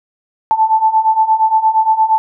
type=beating tone pair; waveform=sine; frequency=874 / 882.6 Hz; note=A5 / A5; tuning=-12 / +5 cents; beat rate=8.6 Hz; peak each=-14 / -11 dBFS; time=0.51-2.18 s; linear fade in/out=0 ms; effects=none